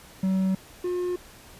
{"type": "tone pair in turn", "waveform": "triangle", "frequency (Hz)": [189.6, 357.9], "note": ["F#3", "F4"], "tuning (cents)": [43, 42], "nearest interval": "major seventh", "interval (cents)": 1099, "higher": "second", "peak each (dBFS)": [-19, -23], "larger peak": "first", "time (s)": [[0.23, 0.55], [0.84, 1.16]], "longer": "neither", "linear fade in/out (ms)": 5, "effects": ["pink hiss -49 dBFS RMS until 1.59 s", "resampled to 32000 Hz"]}